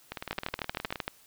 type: two click trains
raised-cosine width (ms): 0.3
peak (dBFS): -19 / -14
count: 17 / 11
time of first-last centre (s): 0.12-0.958 / 0.31-1.079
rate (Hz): 19.1 / 13
effects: white hiss -59 dBFS RMS until 1.26 s